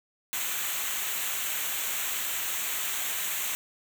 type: noise with comb filter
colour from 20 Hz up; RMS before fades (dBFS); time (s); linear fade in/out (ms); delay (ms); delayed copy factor
white; -31; 0.33-3.55; 0; 0.2; -0.7
effects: none